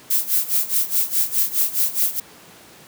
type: noise with tremolo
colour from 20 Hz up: violet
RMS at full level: -17 dBFS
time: 0.1-2.2 s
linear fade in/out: 5 ms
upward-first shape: sine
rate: 4.8 Hz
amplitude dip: 85%
effects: pink hiss -45 dBFS RMS until 2.87 s + high-pass 150 Hz 12 dB/octave